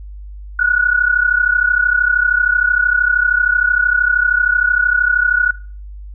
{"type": "tone pair together", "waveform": "sine", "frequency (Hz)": [1447, 1480], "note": ["F#6", "F#6"], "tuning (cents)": [-39, 0], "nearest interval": "unison", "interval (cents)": 39, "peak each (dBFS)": -14, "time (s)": [0.59, 5.51], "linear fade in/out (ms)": 5, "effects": ["noise-tail reverb RT60 0.4 s tail -22 dB re dry", "added 50 Hz sine -29 dBFS peak until 6.14 s"]}